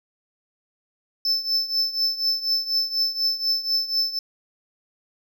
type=tone with tremolo; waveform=triangle; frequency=5274 Hz; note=E8; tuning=in tune; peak=-16 dBFS; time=1.25-4.19 s; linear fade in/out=2 ms; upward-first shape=triangle; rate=4.1 Hz; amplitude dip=85%; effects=none